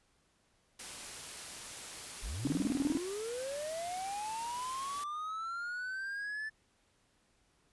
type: noise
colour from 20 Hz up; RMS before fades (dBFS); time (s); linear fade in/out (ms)
white; -45; 0.79-5.04; 5
type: linear sweep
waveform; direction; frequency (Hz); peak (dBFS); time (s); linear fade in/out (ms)
triangle; up; 34.65 to 1760; -35; 2.22-6.5; 20
type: tone bursts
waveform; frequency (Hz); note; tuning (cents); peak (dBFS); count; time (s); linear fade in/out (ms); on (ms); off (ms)
sine; 279.6; C#4; +15; -28; 11; 2.45-2.972; 0; 22; 28
effects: pink hiss -72 dBFS RMS until 7.72 s + resampled to 24000 Hz